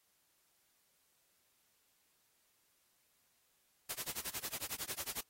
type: noise with tremolo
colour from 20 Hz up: white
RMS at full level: -39 dBFS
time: 3.89-5.21 s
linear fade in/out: 5 ms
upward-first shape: sine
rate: 11 Hz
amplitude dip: 100%
effects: white hiss -75 dBFS RMS until 5.29 s + AAC 48 kbps